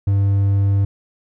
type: tone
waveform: triangle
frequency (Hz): 99.2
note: G2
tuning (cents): +21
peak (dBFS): -11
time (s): 0.07-0.85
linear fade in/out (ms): 5
effects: none